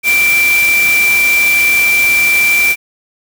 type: tone in noise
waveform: sine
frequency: 2349 Hz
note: D7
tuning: in tune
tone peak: -8 dBFS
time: 0.03-2.76 s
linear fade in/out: 50 ms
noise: white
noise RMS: -19 dBFS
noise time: 0.03-2.76 s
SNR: +8 dB
effects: none